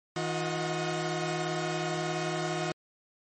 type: tone cluster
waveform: sawtooth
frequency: 159.4 / 357.4 / 626 / 732 Hz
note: D#3 / F4 / D#5 / F#5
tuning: +42 / +40 / +10 / -19 cents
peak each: -30 / -30 / -33 / -34 dBFS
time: 0.16-2.72 s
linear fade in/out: 2 ms
effects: MP3 32 kbps